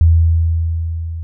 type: tone with level ramp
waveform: sine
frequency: 82.41 Hz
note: E2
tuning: in tune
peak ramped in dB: -5 to -22 dBFS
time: 0.01-1.23 s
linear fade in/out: 0 ms
effects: none